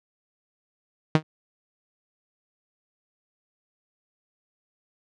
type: tone with exponential decay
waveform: sawtooth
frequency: 156.3 Hz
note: D#3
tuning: 8 cents sharp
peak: -8 dBFS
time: 1.15-1.23 s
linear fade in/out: 2 ms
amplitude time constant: 16 ms
effects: low-pass 4000 Hz 12 dB/octave